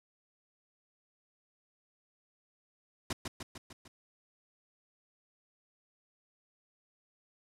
pink noise with echo, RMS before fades -34 dBFS, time 3.1-3.13 s, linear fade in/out 5 ms, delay 150 ms, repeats 5, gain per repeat -4 dB, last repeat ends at 3.88 s, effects low-pass 9000 Hz 12 dB/octave

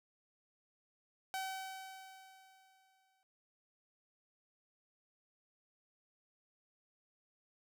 sawtooth tone with exponential decay, 763 Hz, G5, 47 cents flat, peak -33 dBFS, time 1.34-3.23 s, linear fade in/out 0 ms, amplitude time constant 410 ms, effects none

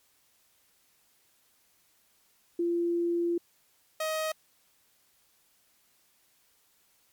sine / sawtooth tone pair in turn, 343.2 / 629.4 Hz, F4 / D#5, -30 / +20 cents, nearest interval minor seventh, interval 1050 cents, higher second, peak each -25 dBFS, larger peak neither, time 2.59-3.38 / 4-4.32 s, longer first, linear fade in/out 5 ms, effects white hiss -67 dBFS RMS until 7.12 s + MP3 96 kbps

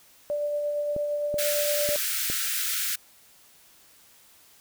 sine tone with tremolo, 587.3 Hz, D5, in tune, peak -24 dBFS, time 0.3-1.96 s, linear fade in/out 0 ms, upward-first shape sine, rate 8.7 Hz, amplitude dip 25%
clicks, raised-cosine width 2 ms, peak -21 dBFS, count 4, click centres 0.964 / 1.342 / 1.89 / 2.3 s
white high-pass noise, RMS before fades -28 dBFS, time 1.38-2.96 s, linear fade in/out 10 ms, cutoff 1300 Hz, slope 96 dB/octave
effects white hiss -56 dBFS RMS until 4.6 s

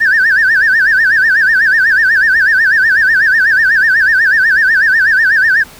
sine tone with vibrato, 1661.2 Hz, G#6, in tune, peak -5 dBFS, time 0-5.64 s, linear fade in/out 20 ms, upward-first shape sine, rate 8.1 Hz, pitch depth 180 cents each way, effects tanh soft clip ceiling -3 dBFS + pink hiss -36 dBFS RMS until 5.79 s

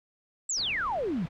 sine exponential sweep, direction down, 8000 to 149.9 Hz, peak -27 dBFS, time 0.49-1.26 s, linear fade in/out 5 ms
pink low-pass noise, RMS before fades -46 dBFS, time 0.56-1.29 s, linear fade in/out 20 ms, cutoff 2700 Hz, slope 12 dB/octave
effects none

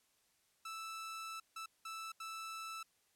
sawtooth tone bursts at uneven times, 1318.5 Hz, E6, in tune, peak -40 dBFS, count 4, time 0.65-1.4 / 1.56-1.66 / 1.85-2.12 / 2.2-2.83 s, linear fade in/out 5 ms, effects white hiss -75 dBFS RMS until 3.15 s + low-pass 12000 Hz 12 dB/octave

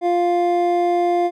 triangle tone pair together, 349.6 / 700 Hz, F4 / F5, +2 / +4 cents, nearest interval octave, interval 1202 cents, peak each -16 dBFS, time 0.01-1.31 s, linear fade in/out 50 ms, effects none

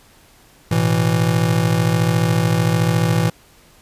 square chord, A suspended second, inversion none, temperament just, 110 / 123.75 / 165 Hz, A2 / B2 / E3, 0 / +4 / +2 cents, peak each -20 / -22 / -18 dBFS, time 0.71-3.3 s, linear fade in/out 5 ms, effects pink hiss -50 dBFS RMS until 3.81 s + resampled to 32000 Hz

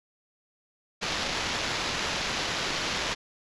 blue noise with sample-and-hold, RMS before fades -30 dBFS, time 1.01-3.15 s, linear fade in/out 20 ms, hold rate 8820 Hz, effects resampled to 22050 Hz

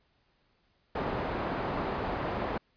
white low-pass noise, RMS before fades -33 dBFS, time 0.95-2.58 s, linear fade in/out 5 ms, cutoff 880 Hz, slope 12 dB/octave, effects pink hiss -71 dBFS RMS until 2.76 s + resampled to 11025 Hz

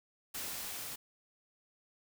white noise with level ramp, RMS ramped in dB -40 to -43 dBFS, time 0.34-0.96 s, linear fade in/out 10 ms, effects none

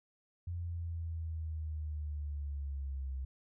sine linear sweep, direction down, 87.31 to 65.41 Hz, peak -36 dBFS, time 0.47-3.25 s, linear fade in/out 5 ms, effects none

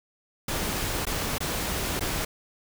pink noise with dropouts, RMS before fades -29 dBFS, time 0.48-2.25 s, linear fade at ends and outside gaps 5 ms, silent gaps 1.053-1.067 / 1.383-1.404 / 1.995-2.007 s, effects none

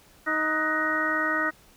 harmonic tone with a mistuned harmonic, 313.3 Hz, D#4, 12 cents sharp, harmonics 1 / 2 / 3 / 4 / 5 / 6, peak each -32 / -33 / -38 / -29 / -29 / -27 dBFS, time 0.26-1.51 s, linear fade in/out 20 ms, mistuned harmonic 5, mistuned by -86 cents, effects pink hiss -56 dBFS RMS until 1.76 s

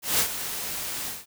white noise with ADSR envelope, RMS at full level -21 dBFS, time 0.02-1.26 s, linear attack 170 ms, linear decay 86 ms, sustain -11 dB, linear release 190 ms, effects none

